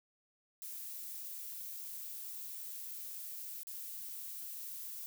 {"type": "noise with dropouts", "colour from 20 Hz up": "violet", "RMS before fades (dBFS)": -45, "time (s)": [0.62, 5.06], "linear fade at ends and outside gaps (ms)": 0, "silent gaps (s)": [3.632, 3.67], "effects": []}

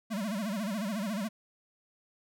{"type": "tone with vibrato", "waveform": "square", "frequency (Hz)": 207.7, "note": "G#3", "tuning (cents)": 0, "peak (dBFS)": -32, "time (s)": [0.1, 1.29], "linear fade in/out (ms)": 20, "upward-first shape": "sine", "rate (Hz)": 14, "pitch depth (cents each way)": 170, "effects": []}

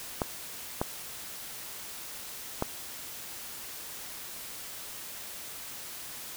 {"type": "clicks", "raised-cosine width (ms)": 1, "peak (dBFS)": -13, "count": 3, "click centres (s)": [0.218, 0.815, 2.624], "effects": ["white hiss -42 dBFS RMS until 6.36 s"]}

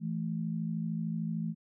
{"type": "tone pair together", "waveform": "sine", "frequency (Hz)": [165.68, 219], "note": ["E3", "A3"], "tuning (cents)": [9, -8], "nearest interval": "perfect fourth", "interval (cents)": 483, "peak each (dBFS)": [-33, -35], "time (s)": [0, 1.55], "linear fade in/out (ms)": 50, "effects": []}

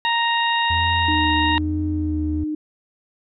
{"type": "harmonic tone", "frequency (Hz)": 932.3, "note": "A#5", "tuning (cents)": 0, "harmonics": [1, 2, 3, 4], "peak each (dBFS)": [-20, -23, -25, -26], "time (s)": [0.05, 1.58], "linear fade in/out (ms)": 0}
{"type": "tone with vibrato", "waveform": "triangle", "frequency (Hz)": 82.41, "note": "E2", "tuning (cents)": 0, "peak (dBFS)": -21, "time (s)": [0.7, 2.44], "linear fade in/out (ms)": 5, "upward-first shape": "sine", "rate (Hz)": 1.1, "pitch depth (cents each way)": 71}
{"type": "tone", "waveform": "sine", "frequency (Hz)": 305.3, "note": "D#4", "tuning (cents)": -33, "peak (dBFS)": -22, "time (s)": [1.08, 2.55], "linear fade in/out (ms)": 5}
{"effects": []}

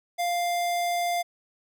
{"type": "tone", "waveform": "square", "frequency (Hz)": 698.5, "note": "F5", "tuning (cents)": 0, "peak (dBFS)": -25, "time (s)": [0.18, 1.23], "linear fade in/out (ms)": 20, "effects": []}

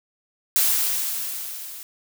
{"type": "noise with level ramp", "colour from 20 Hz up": "blue", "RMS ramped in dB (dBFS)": [-18, -38], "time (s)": [0.56, 1.83], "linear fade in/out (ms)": 0, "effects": []}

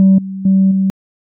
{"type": "tone with level steps", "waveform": "sine", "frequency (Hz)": 191.9, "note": "G3", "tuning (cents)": -37, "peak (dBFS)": [-3, -21, -6, -10], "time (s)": [0, 0.9], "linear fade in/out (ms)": 0, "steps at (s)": [0.18, 0.45, 0.71], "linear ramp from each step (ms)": 5, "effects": ["tanh soft clip ceiling -3 dBFS"]}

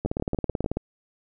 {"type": "two click trains", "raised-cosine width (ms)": 2, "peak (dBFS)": [-15, -12], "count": [5, 14], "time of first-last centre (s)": [[0.05, 0.643], [0.06, 0.77]], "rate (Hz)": [6.74, 18.3], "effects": []}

